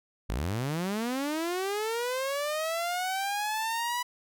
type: linear sweep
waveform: sawtooth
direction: up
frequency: 43.92 to 987.8 Hz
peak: -25 dBFS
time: 0.29-4.03 s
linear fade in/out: 10 ms
effects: none